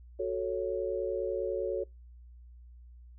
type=chord; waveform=sine; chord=F# minor; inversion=none; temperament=equal; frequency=370 / 440 / 554.4 Hz; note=F#4 / A4 / C#5; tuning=0 / 0 / 0 cents; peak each=-34 dBFS; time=0.19-1.84 s; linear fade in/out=10 ms; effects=noise-tail reverb RT60 0.2 s tail -25 dB re dry + added 60 Hz sine -49 dBFS peak until 3.18 s